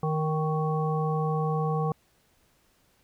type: harmonic tone with a mistuned harmonic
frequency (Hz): 155.5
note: D#3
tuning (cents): -1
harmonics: 1 / 3 / 5 / 7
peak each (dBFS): -26 / -31 / -33 / -34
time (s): 0.03-1.92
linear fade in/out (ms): 2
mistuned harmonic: 7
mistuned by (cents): +34
effects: pink hiss -66 dBFS RMS until 3.03 s